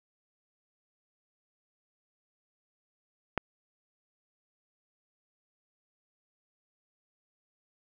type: click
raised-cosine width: 0.5 ms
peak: -12 dBFS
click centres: 3.377 s
effects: none